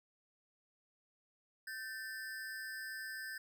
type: ring-modulated tone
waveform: square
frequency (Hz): 1661.2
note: G#6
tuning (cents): 0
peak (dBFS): -40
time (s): 1.67-3.38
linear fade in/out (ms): 5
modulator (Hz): 111
effects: none